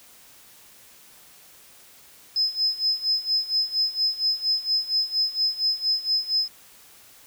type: tone with tremolo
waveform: sine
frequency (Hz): 5100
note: D#8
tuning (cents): +42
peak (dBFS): -18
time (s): 2.36-6.48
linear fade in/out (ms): 2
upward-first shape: sine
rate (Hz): 4.3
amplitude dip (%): 85
effects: white hiss -51 dBFS RMS until 7.26 s